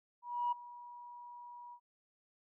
sine tone with ADSR envelope, 965 Hz, B5, 40 cents flat, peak -29 dBFS, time 0.22-1.8 s, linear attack 300 ms, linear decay 10 ms, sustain -19 dB, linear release 72 ms, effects tanh soft clip ceiling -26 dBFS

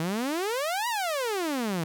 sawtooth exponential two-way sweep, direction up then down, 155.56 to 987.8 to 155.56 Hz, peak -23 dBFS, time 0-1.84 s, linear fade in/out 2 ms, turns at 0.88 s, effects none

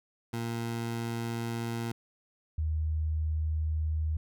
20% pulse / sine tone pair in turn, 116.3 / 78.14 Hz, A#2 / D#2, -4 / +8 cents, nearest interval perfect fifth, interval 688 cents, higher first, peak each -27 dBFS, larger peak neither, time 0.33-1.92 / 2.58-4.17 s, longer neither, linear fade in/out 5 ms, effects none

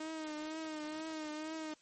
sawtooth tone with vibrato, 311.1 Hz, D#4, in tune, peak -36 dBFS, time 0-1.74 s, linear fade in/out 5 ms, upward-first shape triangle, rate 2.1 Hz, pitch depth 54 cents each way, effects white hiss -68 dBFS RMS until 1.81 s + MP3 32 kbps

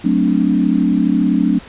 sine chord, D dominant seventh, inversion first, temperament equal, 185 / 220 / 261.6 / 293.7 Hz, F#3 / A3 / C4 / D4, 0 / 0 / 0 / 0 cents, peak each -17 dBFS, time 0.04-1.59 s, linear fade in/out 10 ms, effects pink hiss -38 dBFS RMS until 1.68 s + resampled to 8000 Hz

